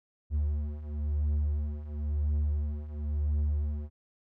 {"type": "beating tone pair", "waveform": "triangle", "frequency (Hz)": [73.42, 74.39], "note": ["D2", "D2"], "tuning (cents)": [0, 23], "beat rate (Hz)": 0.97, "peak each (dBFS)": [-31, -27], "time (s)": [0.3, 3.9], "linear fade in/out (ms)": 50, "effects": []}